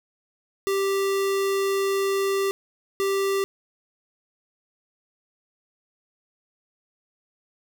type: tone bursts at uneven times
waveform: square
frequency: 392 Hz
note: G4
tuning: in tune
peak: -22 dBFS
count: 2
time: 0.67-2.51 / 3-3.44 s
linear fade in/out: 0 ms
effects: none